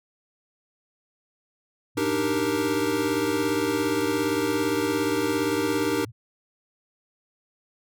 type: tone with vibrato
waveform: sine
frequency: 110 Hz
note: A2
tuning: in tune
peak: -38 dBFS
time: 1.95-6.12 s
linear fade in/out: 20 ms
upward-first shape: triangle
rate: 16 Hz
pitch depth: 240 cents each way
type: chord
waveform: square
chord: Eb major seventh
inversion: third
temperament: equal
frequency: 293.7 / 311.1 / 392 / 466.2 Hz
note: D4 / Eb4 / G4 / Bb4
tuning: 0 / 0 / 0 / 0 cents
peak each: -29 dBFS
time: 1.97-6.05 s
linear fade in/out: 5 ms
effects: none